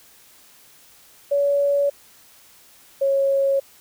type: tone pair in turn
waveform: sine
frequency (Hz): 567 / 549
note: C#5 / C#5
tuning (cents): +39 / -17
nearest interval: minor second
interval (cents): 56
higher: first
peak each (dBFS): -16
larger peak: neither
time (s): 1.31-1.9 / 3.01-3.6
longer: neither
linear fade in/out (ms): 10
effects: white hiss -51 dBFS RMS until 3.8 s